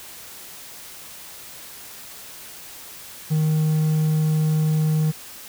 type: tone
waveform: triangle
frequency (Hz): 155.56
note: D#3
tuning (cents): 0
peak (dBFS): -15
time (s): 3.3-5.12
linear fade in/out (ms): 20
effects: white hiss -40 dBFS RMS until 5.48 s